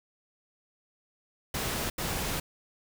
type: noise bursts at uneven times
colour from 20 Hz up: pink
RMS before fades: -32 dBFS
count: 2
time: 1.54-1.9 / 1.98-2.4 s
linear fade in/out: 5 ms
effects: none